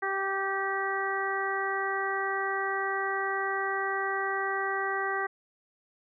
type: harmonic tone with a mistuned harmonic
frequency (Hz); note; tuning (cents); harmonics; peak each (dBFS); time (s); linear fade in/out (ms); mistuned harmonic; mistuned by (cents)
390; G4; -9; 1 / 2 / 3 / 4 / 5; -34 / -34 / -34 / -34 / -34; 0.02-5.27; 10; 5; -17
effects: none